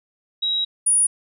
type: tone pair in turn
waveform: sine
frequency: 3842 / 9681 Hz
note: B7 / D#9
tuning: -48 / -49 cents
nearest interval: octave + major third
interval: 1599 cents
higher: second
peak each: -19 / -14 dBFS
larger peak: second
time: 0.42-0.65 / 0.86-1.07 s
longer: first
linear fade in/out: 10 ms
effects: none